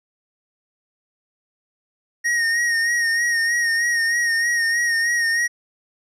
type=tone with vibrato; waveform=square; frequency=1864.7 Hz; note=A#6; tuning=in tune; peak=-18 dBFS; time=2.24-5.48 s; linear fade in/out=20 ms; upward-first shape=sine; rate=3.2 Hz; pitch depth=38 cents each way; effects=low-pass 9000 Hz 12 dB/octave